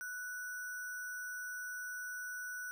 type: tone with sample-and-hold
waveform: sine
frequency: 1480 Hz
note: F#6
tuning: in tune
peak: -40 dBFS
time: 0.01-2.71 s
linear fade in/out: 0 ms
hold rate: 7350 Hz
effects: none